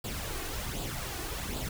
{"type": "noise with flanger", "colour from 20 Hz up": "pink", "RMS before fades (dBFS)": -36, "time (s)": [0.04, 1.69], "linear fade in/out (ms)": 5, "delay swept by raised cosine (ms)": [0.25, 2.75], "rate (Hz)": 1.3, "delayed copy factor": 0.6, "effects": []}